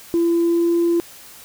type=tone with pitch glide; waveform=sine; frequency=338.6 to 341 Hz; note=E4 to F4; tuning=+46 to -41 cents; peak=-13 dBFS; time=0.14-1 s; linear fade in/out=0 ms; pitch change=+13 cents; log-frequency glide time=0.38-0.79 s; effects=tanh soft clip ceiling -11 dBFS + white hiss -42 dBFS RMS until 1.44 s